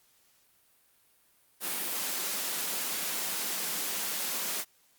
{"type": "high-pass noise", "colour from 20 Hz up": "white", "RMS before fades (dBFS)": -33, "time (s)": [1.6, 4.65], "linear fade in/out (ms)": 50, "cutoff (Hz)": 160, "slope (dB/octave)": 96, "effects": ["white hiss -66 dBFS RMS until 4.98 s", "Opus 48 kbps"]}